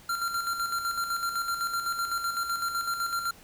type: tone with tremolo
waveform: square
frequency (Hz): 1378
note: F6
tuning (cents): -24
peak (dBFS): -27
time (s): 0.09-3.31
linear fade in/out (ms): 5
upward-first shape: square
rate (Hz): 7.9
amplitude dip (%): 50
effects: pink hiss -53 dBFS RMS until 3.43 s